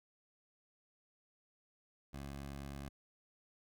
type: tone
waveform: 15% pulse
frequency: 69.6 Hz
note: C#2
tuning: 8 cents sharp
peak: -38 dBFS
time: 2.13-2.89 s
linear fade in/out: 10 ms
effects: none